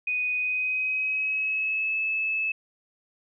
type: tone with pitch glide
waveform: sine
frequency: 2489 to 2605 Hz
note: D#7 to E7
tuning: 0 to -21 cents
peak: -24 dBFS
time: 0.07-2.52 s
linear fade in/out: 5 ms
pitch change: +79 cents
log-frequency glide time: 0.35-1.97 s
effects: none